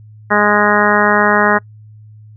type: harmonic tone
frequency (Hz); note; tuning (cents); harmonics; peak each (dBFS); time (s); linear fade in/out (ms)
207.7; G#3; 0; 1 / 2 / 3 / 4 / 5 / 6 / 7 / 8 / 9; -18 / -18 / -18 / -18 / -18 / -18 / -18 / -18 / -18; 0.3-1.59; 20
effects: noise-tail reverb RT60 0.1 s tail -25 dB re dry + added 107 Hz sine -36 dBFS peak until 2.36 s